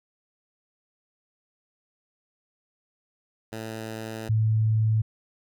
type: tone pair in turn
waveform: 10% pulse / sine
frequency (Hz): 111.1 / 109.76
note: A2 / A2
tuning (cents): +17 / -4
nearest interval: unison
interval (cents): 21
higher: first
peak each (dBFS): -25 / -19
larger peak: second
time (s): 3.52-4.29 / 4.29-5.02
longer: first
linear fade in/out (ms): 10
effects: none